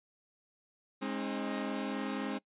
sawtooth chord, Ab major, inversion none, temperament equal with one note detuned, 207.7 / 267.3 / 311.1 Hz, Ab3 / C4 / Eb4, 0 / +37 / 0 cents, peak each -34 / -33 / -38 dBFS, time 1.01-2.39 s, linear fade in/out 20 ms, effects noise-tail reverb RT60 0.1 s tail -23 dB re dry + resampled to 8000 Hz

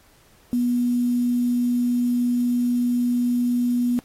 sine tone with quantisation, 243.4 Hz, B3, 25 cents flat, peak -18 dBFS, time 0.53-3.99 s, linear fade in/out 0 ms, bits 7, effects pink hiss -56 dBFS RMS until 4.04 s + AAC 48 kbps

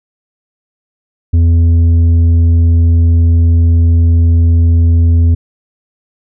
sine tone with tanh clipping, 83.8 Hz, E2, 29 cents sharp, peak -6 dBFS, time 1.33-5.35 s, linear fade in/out 10 ms, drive 6 dB, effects none

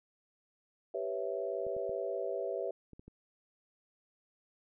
sine chord, C# half-diminished seventh, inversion second, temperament equal, 392 / 493.9 / 554.4 / 659.3 Hz, G4 / B4 / C#5 / E5, 0 / 0 / 0 / 0 cents, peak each -39 dBFS, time 0.94-2.71 s, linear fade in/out 5 ms
clicks, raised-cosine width 3 ms, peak -38 dBFS, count 6, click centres 1.667 / 1.766 / 1.894 / 2.933 / 2.995 / 3.08 s
effects none

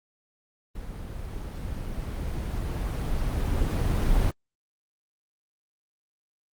brown noise with level ramp, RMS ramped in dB -37 to -22 dBFS, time 0.75-4.31 s, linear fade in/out 5 ms, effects Opus 24 kbps

